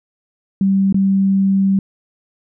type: tone with dropouts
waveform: sine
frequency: 194.3 Hz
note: G3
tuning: 15 cents flat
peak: -11 dBFS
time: 0.61-1.79 s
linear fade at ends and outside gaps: 2 ms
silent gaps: 0.926-0.944 s
effects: none